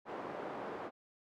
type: band-pass noise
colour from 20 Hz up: pink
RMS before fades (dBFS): -43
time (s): 0.05-0.91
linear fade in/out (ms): 50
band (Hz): 360 to 1000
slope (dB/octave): 12
effects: none